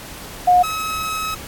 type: tone pair in turn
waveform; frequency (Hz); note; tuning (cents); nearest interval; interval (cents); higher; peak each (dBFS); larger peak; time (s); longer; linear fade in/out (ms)
sine / sawtooth; 720 / 1282.9; F#5 / E6; -47 / -47; minor seventh; 1000; second; -9 / -18; first; 0.47-0.63 / 0.63-1.35; second; 10
effects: pink hiss -35 dBFS RMS until 1.47 s + AAC 64 kbps